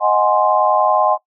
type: chord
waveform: sine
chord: Ab dominant seventh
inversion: second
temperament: equal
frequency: 622.3 / 740 / 830.6 / 1046.5 Hz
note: Eb5 / Gb5 / Ab5 / C6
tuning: 0 / 0 / 0 / 0 cents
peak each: -17 dBFS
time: 0-1.18 s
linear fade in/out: 50 ms
effects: noise-tail reverb RT60 0.1 s tail -18 dB re dry